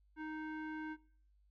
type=tone with low-pass filter; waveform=square; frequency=311.1 Hz; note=D#4; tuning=in tune; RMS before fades=-44 dBFS; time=0.16-0.97 s; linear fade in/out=50 ms; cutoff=1700 Hz; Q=2.5; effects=noise-tail reverb RT60 0.6 s tail -23 dB re dry + added 50 Hz sine -67 dBFS peak until 1.5 s